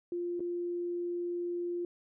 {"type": "tone with dropouts", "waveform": "sine", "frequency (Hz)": 349.2, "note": "F4", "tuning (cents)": 0, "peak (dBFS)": -32, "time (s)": [0.12, 1.85], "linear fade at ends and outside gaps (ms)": 2, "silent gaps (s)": [0.396, 0.404], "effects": []}